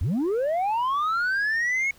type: linear sweep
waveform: sine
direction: up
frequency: 65.2 to 2210 Hz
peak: -19 dBFS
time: 0.01-1.91 s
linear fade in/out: 5 ms
effects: tanh soft clip ceiling -21 dBFS + pink hiss -54 dBFS RMS until 1.98 s